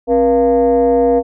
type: tone with frequency modulation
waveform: sine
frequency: 478.8 Hz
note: A#4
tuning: 46 cents sharp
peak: -8 dBFS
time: 0.07-1.23 s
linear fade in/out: 50 ms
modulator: 211 Hz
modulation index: 0.91
effects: tanh soft clip ceiling -4 dBFS